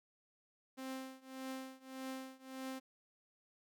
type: tone with tremolo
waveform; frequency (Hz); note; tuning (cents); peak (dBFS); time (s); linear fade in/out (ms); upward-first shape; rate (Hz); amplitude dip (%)
sawtooth; 263; C4; +9; -37; 0.77-2.8; 20; triangle; 1.7; 95
effects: none